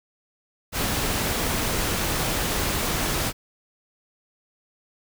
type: noise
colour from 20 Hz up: pink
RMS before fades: -25 dBFS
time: 0.72-3.33 s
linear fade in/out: 50 ms
effects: none